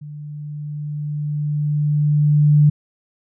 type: tone with level ramp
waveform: sine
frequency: 148.4 Hz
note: D3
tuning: 18 cents sharp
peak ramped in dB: -31 to -8 dBFS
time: 0.01-2.7 s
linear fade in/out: 10 ms
effects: none